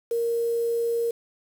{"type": "tone with quantisation", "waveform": "sine", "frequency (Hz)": 466.2, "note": "A#4", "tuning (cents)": 0, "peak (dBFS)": -22, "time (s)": [0.11, 1.11], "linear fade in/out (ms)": 5, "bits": 7, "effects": []}